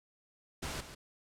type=noise with echo; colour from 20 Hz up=pink; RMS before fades=-39 dBFS; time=0.62-0.81 s; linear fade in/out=10 ms; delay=140 ms; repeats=1; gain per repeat=-10 dB; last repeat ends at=0.95 s; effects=low-pass 10000 Hz 12 dB/octave